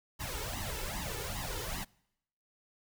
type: noise with flanger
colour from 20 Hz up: pink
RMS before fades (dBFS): -38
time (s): 0.19-1.85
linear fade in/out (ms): 20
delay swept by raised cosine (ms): 1 to 2.3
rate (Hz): 2.5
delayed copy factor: +1
effects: noise-tail reverb RT60 0.8 s tail -25 dB re dry